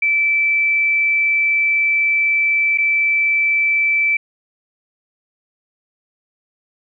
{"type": "tone with dropouts", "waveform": "sine", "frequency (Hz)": 2322, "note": "D7", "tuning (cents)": -20, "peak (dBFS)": -13, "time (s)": [0.02, 4.17], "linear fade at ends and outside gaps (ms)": 5, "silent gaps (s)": [2.776, 2.783], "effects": []}